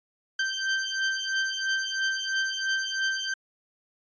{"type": "beating tone pair", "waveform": "sawtooth", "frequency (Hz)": [1560, 1563], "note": ["G6", "G6"], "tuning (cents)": [-9, -6], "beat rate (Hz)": 3, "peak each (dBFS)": [-25, -26], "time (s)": [0.39, 3.34], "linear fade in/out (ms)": 5, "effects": ["resampled to 16000 Hz"]}